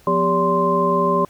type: tone cluster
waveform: sine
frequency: 177.2 / 249.2 / 398.2 / 571 / 1043 Hz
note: F3 / B3 / G4 / D5 / C6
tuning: +25 / +16 / +27 / -49 / -6 cents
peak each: -23 / -27 / -21 / -22 / -18 dBFS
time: 0.07-1.25 s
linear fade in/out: 2 ms
effects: pink hiss -52 dBFS RMS until 1.29 s